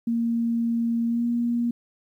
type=tone with pitch glide; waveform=sine; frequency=232.3 to 237.2 Hz; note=A#3 to A#3; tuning=-6 to +30 cents; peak=-21 dBFS; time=0.07-1.71 s; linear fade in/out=5 ms; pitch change=+36 cents; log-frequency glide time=1.07-1.25 s; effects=10-bit